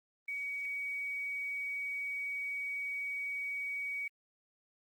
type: tone with quantisation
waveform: sine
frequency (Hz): 2258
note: C#7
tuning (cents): +31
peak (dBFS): -35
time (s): 0.28-4.08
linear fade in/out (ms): 5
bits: 10
effects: Opus 24 kbps